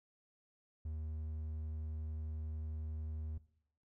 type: tone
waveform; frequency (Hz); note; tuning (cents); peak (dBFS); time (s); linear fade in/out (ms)
triangle; 77.78; D#2; 0; -37; 0.85-3.38; 5
effects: noise-tail reverb RT60 0.7 s tail -19 dB re dry